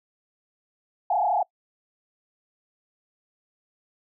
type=tone with frequency modulation; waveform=sine; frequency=778 Hz; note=G5; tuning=13 cents flat; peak=-20 dBFS; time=1.1-1.43 s; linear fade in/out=5 ms; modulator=32.2 Hz; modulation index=2.8; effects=noise-tail reverb RT60 0.1 s tail -25 dB re dry